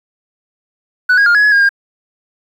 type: tone with pitch steps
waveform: sine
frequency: 1486 / 1638 / 1413 / 1677 / 1692 / 1624 / 1611 Hz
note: F#6 / G#6 / F6 / G#6 / G#6 / G#6 / G6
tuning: +7 / -24 / +20 / +16 / +32 / -39 / +47 cents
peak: -4 dBFS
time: 1.09-1.692 s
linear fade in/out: 10 ms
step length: 86 ms
effects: tanh soft clip ceiling -6 dBFS + 7-bit